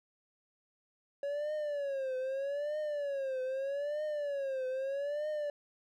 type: tone with vibrato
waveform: triangle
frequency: 560 Hz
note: C#5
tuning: 18 cents sharp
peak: -31 dBFS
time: 1.23-5.5 s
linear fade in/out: 2 ms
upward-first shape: triangle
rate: 0.8 Hz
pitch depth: 160 cents each way
effects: none